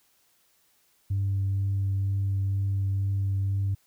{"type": "tone with vibrato", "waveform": "sine", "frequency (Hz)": 98, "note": "G2", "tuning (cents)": 0, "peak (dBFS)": -22, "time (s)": [1.1, 3.75], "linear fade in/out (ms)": 10, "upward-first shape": "triangle", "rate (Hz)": 2.1, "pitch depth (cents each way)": 11, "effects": ["tanh soft clip ceiling -21 dBFS", "white hiss -66 dBFS RMS until 3.86 s"]}